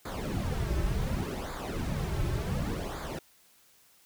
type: noise with flanger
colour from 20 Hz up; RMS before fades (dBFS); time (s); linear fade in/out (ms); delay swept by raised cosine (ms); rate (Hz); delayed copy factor
brown; -32; 0.05-3.19; 5; 0.35 to 4.25; 0.68; -0.75
effects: white hiss -62 dBFS RMS until 4.05 s